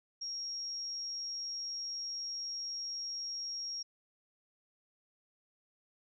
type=tone; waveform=sine; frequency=5588 Hz; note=F8; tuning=in tune; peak=-37 dBFS; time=0.21-3.83 s; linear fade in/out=10 ms; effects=none